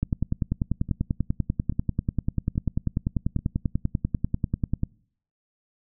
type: two click trains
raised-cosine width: 5 ms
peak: -11 / -22 dBFS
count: 50 / 4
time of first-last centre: 0.03-4.834 / 0.89-3.39 s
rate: 10.2 / 1.2 Hz
effects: noise-tail reverb RT60 0.6 s tail -26 dB re dry